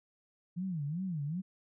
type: tone with vibrato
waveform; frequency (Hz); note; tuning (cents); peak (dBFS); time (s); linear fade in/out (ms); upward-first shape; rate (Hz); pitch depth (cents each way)
sine; 164.81; E3; 0; -33; 0.56-1.42; 20; sine; 2.6; 260
effects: none